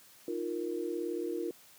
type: chord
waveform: sine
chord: Eb suspended second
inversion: none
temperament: equal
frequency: 311.1 / 349.2 / 466.2 Hz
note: Eb4 / F4 / Bb4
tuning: 0 / 0 / 0 cents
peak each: -39 / -35 / -38 dBFS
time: 0.28-1.51 s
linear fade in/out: 2 ms
effects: white hiss -58 dBFS RMS until 1.78 s + high-pass 80 Hz 12 dB/octave